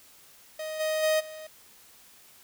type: tone with level steps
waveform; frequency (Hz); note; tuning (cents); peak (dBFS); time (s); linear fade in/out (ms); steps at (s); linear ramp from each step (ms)
45% pulse; 625; D#5; +8; -33 / -26 / -22 / -40; 0.59-1.47; 5; 0.79 / 1.02 / 1.19; 20
effects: white hiss -55 dBFS RMS until 2.43 s